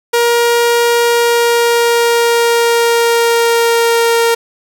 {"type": "tone with pitch glide", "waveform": "sawtooth", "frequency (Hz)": [472.4, 464], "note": ["A#4", "A#4"], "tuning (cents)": [23, -8], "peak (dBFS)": -5, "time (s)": [0.13, 4.35], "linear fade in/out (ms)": 10, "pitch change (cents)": -31, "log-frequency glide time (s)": [0.99, 4.21], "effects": []}